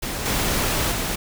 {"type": "noise with level steps", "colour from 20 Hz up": "pink", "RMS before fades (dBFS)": [-28, -22, -25], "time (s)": [0.02, 1.16], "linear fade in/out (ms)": 10, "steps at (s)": [0.25, 0.91], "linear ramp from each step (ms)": 10, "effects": []}